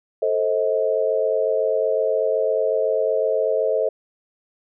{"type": "chord", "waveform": "sine", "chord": "A diminished", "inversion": "none", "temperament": "just", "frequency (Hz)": [440, 528, 633.6], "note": ["A4", "C5", "Eb5"], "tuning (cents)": [0, 16, 31], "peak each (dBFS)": -22, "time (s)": [0.22, 3.89], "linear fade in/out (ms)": 5, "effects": []}